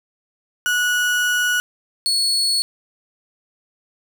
35% pulse tone pair in turn, 1465 / 4381 Hz, F#6 / C#8, -18 / -21 cents, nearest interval octave + perfect fifth, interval 1897 cents, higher second, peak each -15 dBFS, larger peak neither, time 0.66-1.6 / 2.06-2.62 s, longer first, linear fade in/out 0 ms, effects none

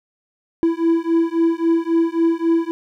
triangle beating tone pair, 330 / 333.7 Hz, E4 / E4, +2 / +21 cents, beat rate 3.7 Hz, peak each -16 dBFS, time 0.63-2.71 s, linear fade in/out 0 ms, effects none

